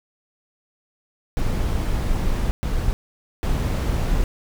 brown noise bursts at uneven times, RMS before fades -21 dBFS, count 3, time 1.37-2.51 / 2.63-2.93 / 3.43-4.24 s, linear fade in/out 0 ms, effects none

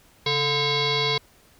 sine tone with frequency modulation, 2175 Hz, C#7, 33 cents flat, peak -20 dBFS, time 0.26-1.18 s, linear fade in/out 5 ms, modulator 578 Hz, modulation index 4.1, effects pink hiss -56 dBFS RMS until 1.59 s

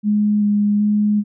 sine tone with vibrato, 207.7 Hz, G#3, in tune, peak -13 dBFS, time 0.03-1.24 s, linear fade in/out 50 ms, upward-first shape square, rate 1.3 Hz, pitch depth 11 cents each way, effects none

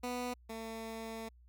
15% pulse tone pair in turn, 246.9 / 224.4 Hz, B3 / A3, 0 / +34 cents, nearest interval major second, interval 166 cents, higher first, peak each -30 / -35 dBFS, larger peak first, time 0.03-0.34 / 0.49-1.29 s, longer second, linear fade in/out 10 ms, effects added 60 Hz sine -58 dBFS peak until 1.48 s

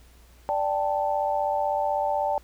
sine chord, D suspended fourth, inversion none, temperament equal, 587.3 / 784 / 880 Hz, D5 / G5 / A5, 0 / 0 / 0 cents, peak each -27 dBFS, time 0.49-2.38 s, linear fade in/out 0 ms, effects added 60 Hz sine -51 dBFS peak until 2.43 s + pink hiss -58 dBFS RMS until 2.43 s

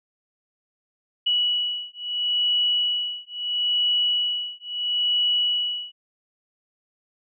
sine beating tone pair, 2936 / 2936.75 Hz, F#7 / F#7, -14 / -14 cents, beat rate 0.75 Hz, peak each -24 dBFS, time 1.26-5.92 s, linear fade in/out 10 ms, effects none

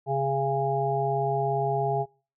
harmonic tone, 137.1 Hz, C#3, 19 cents flat, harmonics 1 / 3 / 5 / 6, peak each -29 / -29 / -29 / -29 dBFS, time 0.06-2.06 s, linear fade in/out 50 ms, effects noise-tail reverb RT60 0.4 s tail -25 dB re dry

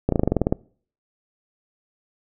slowing click train, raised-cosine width 2 ms, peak -5 dBFS, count 11, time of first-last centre 0.09-0.525 s, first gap 33 ms, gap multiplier 1.06, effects noise-tail reverb RT60 0.5 s tail -24 dB re dry

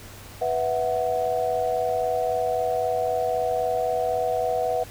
sine chord, B suspended fourth, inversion none, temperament equal with one note detuned, 493.9 / 656.2 / 740 Hz, B4 / E5 / F#5, 0 / -8 / 0 cents, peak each -26 dBFS, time 0.41-4.84 s, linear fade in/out 10 ms, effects added 99 Hz sine -45 dBFS peak until 4.9 s + pink hiss -44 dBFS RMS until 4.9 s

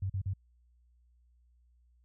sine tone bursts, 95.7 Hz, G2, 41 cents flat, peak -30 dBFS, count 3, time 0.02-0.336 s, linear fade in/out 5 ms, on 78 ms, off 41 ms, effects added 60 Hz sine -63 dBFS peak until 2.04 s

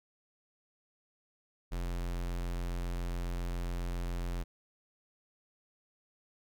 square tone, 43.65 Hz, F1, in tune, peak -34 dBFS, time 1.71-4.44 s, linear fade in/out 20 ms, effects none

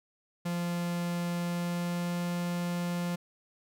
45% pulse tone with pitch glide, 173.5 to 174.61 Hz, F3 to F3, -11 to 0 cents, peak -30 dBFS, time 0.45-3.16 s, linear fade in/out 10 ms, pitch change +11 cents, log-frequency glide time 1.38-2.24 s, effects none

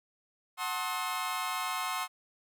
sawtooth chord, F# diminished seventh, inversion none, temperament just, 740 / 888 / 1065.6 / 1278.7 Hz, F#5 / A5 / C6 / Eb6, 0 / +16 / +31 / +47 cents, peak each -35 / -37 / -31 / -34 dBFS, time 0.57-2.08 s, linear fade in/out 50 ms, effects none

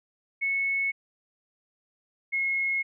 sine tone pair in turn, 2201 / 2167 Hz, C#7 / C#7, -13 / -40 cents, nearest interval unison, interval 27 cents, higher first, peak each -24 dBFS, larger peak neither, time 0.41-0.92 / 2.32-2.83 s, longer neither, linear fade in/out 20 ms, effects none

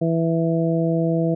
harmonic tone, 164.9 Hz, E3, 1 cent sharp, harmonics 1 / 2 / 3 / 4, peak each -20 / -23 / -25 / -26 dBFS, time 0.01-1.35 s, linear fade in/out 10 ms, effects none

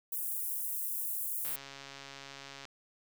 white high-pass noise, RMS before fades -36 dBFS, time 0.12-1.56 s, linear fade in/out 5 ms, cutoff 10000 Hz, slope 24 dB/octave
click train, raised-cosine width 0.2 ms, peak -29 dBFS, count 167, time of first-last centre 1.45-2.653 s, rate 138 Hz
effects none

